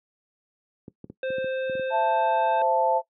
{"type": "clicks", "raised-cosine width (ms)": 3, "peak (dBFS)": -24, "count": 9, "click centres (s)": [0.881, 1.043, 1.1, 1.304, 1.383, 1.444, 1.697, 1.753, 1.796]}
{"type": "harmonic tone", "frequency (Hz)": 523.3, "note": "C5", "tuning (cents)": 0, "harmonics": [1, 3, 5, 7], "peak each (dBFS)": [-26, -36, -41, -46], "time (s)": [1.23, 2.62], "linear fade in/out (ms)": 2}
{"type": "chord", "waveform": "sine", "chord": "A minor", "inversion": "first", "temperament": "equal with one note detuned", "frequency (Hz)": [523.3, 668.8, 880], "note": ["C5", "E5", "A5"], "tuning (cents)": [0, 25, 0], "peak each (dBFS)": [-25, -25, -22], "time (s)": [1.9, 3.02], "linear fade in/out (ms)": 50}
{"effects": ["noise-tail reverb RT60 0.1 s tail -18 dB re dry", "high-pass 150 Hz 12 dB/octave"]}